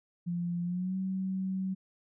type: tone with pitch glide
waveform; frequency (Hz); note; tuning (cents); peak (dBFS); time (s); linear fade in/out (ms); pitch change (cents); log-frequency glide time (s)
sine; 173.6 to 189.31; F3 to F#3; -10 to +40; -30; 0.26-1.75; 20; +150; 0.63-0.96
effects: none